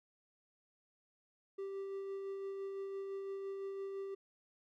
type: tone with tremolo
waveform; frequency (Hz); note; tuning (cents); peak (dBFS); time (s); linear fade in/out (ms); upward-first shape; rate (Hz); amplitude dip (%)
triangle; 391.3; G4; -3; -37; 1.58-4.15; 10; sine; 5.9; 25
effects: none